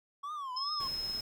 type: tone with vibrato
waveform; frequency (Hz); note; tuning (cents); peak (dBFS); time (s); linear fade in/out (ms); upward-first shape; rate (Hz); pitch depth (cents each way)
triangle; 1108.7; C#6; 0; -35; 0.23-0.88; 10; triangle; 2.5; 200
type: tone with tremolo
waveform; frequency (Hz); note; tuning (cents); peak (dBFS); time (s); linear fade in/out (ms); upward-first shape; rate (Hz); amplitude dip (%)
sine; 5160; E8; -38; -32; 0.56-1.21; 10; triangle; 19; 40
type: noise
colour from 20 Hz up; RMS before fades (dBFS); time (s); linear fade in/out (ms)
pink; -48; 0.8-1.21; 2
effects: none